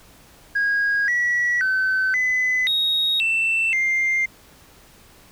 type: tone with pitch steps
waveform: sine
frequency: 1640 / 1936 / 1528 / 2013 / 3762 / 2674 / 2102 Hz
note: G#6 / B6 / G6 / B6 / A#7 / E7 / C7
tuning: -22 / -35 / -45 / +33 / +15 / +24 / +7 cents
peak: -16 dBFS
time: 0.55-4.26 s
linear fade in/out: 10 ms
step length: 530 ms
effects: tanh soft clip ceiling -15 dBFS + pink hiss -50 dBFS RMS until 5.31 s